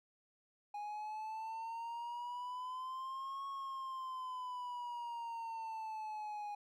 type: exponential two-way sweep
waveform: triangle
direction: up then down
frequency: 824 to 1100 to 824 Hz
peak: -39 dBFS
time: 0.74-6.55 s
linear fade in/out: 5 ms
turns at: 3.47 s
effects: none